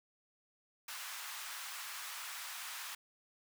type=high-pass noise; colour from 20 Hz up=pink; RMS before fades=-45 dBFS; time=0.88-2.95 s; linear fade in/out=5 ms; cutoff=1000 Hz; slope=24 dB/octave; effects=none